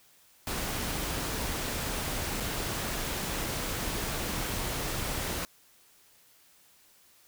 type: noise with dropouts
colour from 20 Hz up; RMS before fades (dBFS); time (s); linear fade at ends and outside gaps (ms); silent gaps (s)
pink; -33; 0.47-5.45; 0; 2.401-2.405
effects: white hiss -61 dBFS RMS until 7.27 s